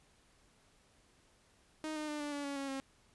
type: tone with pitch steps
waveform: sawtooth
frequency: 311.1 / 304.9 / 298.8 / 292.8 / 286.9 / 281.2 / 275.6 / 270 Hz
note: D#4 / D#4 / D4 / D4 / D4 / C#4 / C#4 / C#4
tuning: 0 / -35 / +30 / -5 / -40 / +25 / -10 / -45 cents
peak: -34 dBFS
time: 1.84-2.8 s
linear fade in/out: 0 ms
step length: 120 ms
effects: pink hiss -68 dBFS RMS until 3.14 s + resampled to 24000 Hz

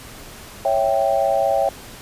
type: chord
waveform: sine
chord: C# diminished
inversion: none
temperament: equal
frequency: 554.4 / 659.3 / 784 Hz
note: C#5 / E5 / G5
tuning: 0 / 0 / 0 cents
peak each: -20 dBFS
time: 0.65-1.69 s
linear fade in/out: 2 ms
effects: pink hiss -39 dBFS RMS until 2.01 s + resampled to 32000 Hz

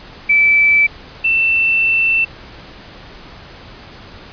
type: tone pair in turn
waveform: sine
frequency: 2315 / 2676 Hz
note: D7 / E7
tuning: -25 / +25 cents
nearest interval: minor third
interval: 250 cents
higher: second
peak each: -8 / -11 dBFS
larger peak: first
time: 0.29-0.87 / 1.24-2.25 s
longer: second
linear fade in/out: 10 ms
effects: pink hiss -37 dBFS RMS until 4.32 s + resampled to 11025 Hz

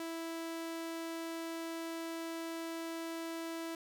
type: tone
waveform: sawtooth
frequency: 329.6 Hz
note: E4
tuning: in tune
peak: -35 dBFS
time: 0-3.75 s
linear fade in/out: 2 ms
effects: none

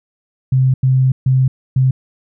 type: tone bursts at uneven times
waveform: sine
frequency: 130.6 Hz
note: C3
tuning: 3 cents flat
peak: -9 dBFS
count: 4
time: 0.52-0.74 / 0.83-1.12 / 1.26-1.48 / 1.76-1.91 s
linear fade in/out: 5 ms
effects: none

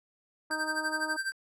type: harmonic tone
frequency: 311.1 Hz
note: D#4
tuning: in tune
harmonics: 1 / 2 / 3 / 4 / 5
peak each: -39 / -40 / -38 / -41 / -43 dBFS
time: 0.5-1.17 s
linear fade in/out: 10 ms
type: tone with tremolo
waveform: square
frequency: 1568 Hz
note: G6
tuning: in tune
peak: -29 dBFS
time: 0.51-1.32 s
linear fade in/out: 0 ms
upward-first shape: sine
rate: 12 Hz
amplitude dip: 80%
effects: low-pass 12000 Hz 12 dB/octave

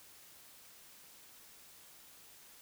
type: silence
effects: white hiss -58 dBFS RMS until 2.61 s

